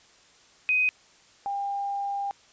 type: tone pair in turn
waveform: sine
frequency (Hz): 2507 / 800.2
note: D#7 / G5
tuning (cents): +12 / +35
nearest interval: octave + minor sixth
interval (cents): 1977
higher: first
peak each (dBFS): -20 / -27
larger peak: first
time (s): 0.69-0.89 / 1.46-2.31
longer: second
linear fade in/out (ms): 0
effects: white hiss -57 dBFS RMS until 2.52 s + resampled to 16000 Hz